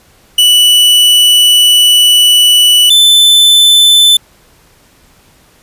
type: tone pair in turn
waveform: 45% pulse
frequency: 2960 / 3520 Hz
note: F#7 / A7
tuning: 0 / 0 cents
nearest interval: minor third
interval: 300 cents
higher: second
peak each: -3 dBFS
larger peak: neither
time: 0.38-2.9 / 2.9-4.17 s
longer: first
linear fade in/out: 5 ms
effects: pink hiss -46 dBFS RMS until 5.62 s + resampled to 32000 Hz